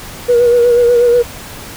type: tone with vibrato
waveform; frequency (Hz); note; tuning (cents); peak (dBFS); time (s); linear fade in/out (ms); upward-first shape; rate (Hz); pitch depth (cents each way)
sine; 480.5; B4; -48; -5; 0.28-1.23; 20; sine; 8.2; 35
effects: tanh soft clip ceiling -2 dBFS + pink hiss -30 dBFS RMS until 1.76 s